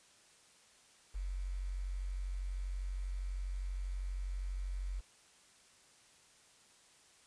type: tone with quantisation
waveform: sine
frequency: 46.25 Hz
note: F#1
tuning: in tune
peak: -36 dBFS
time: 1.14-5.01 s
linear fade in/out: 20 ms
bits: 10
effects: white hiss -64 dBFS RMS until 7.26 s + resampled to 22050 Hz